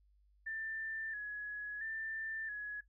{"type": "tone with vibrato", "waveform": "sine", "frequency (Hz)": 1731, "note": "A6", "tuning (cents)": -29, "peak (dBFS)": -39, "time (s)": [0.46, 2.81], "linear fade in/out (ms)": 10, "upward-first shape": "square", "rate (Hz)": 0.74, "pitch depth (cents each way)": 49, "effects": ["noise-tail reverb RT60 0.1 s tail -17 dB re dry", "added 50 Hz sine -66 dBFS peak until 2.88 s"]}